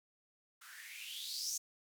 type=noise with band-pass filter sweep; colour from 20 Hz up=violet; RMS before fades=-44 dBFS; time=0.61-1.58 s; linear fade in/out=10 ms; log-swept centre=1300 to 6500 Hz; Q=6.7; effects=none